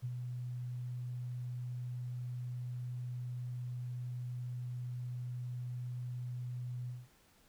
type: tone with ADSR envelope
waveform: sine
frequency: 123.47 Hz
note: B2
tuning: in tune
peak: -34 dBFS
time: 0.02-7.08 s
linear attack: 27 ms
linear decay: 45 ms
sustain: -4 dB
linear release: 200 ms
effects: pink hiss -67 dBFS RMS until 7.48 s